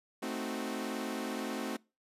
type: chord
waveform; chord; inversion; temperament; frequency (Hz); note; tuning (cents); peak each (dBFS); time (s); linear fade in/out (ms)
sawtooth; A diminished seventh; none; equal; 220 / 261.6 / 311.1 / 370; A3 / C4 / Eb4 / Gb4; 0 / 0 / 0 / 0; -36 / -35 / -39 / -38; 0.22-1.77; 10
effects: noise-tail reverb RT60 0.3 s tail -25 dB re dry + resampled to 32000 Hz